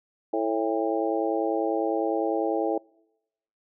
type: harmonic tone with a mistuned harmonic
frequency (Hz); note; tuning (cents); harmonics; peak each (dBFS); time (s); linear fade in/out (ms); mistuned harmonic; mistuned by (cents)
110; A2; 0; 3 / 4 / 5 / 6 / 7; -28 / -29 / -30 / -31 / -31; 0.33-2.78; 5; 7; +68
effects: noise-tail reverb RT60 0.9 s tail -26 dB re dry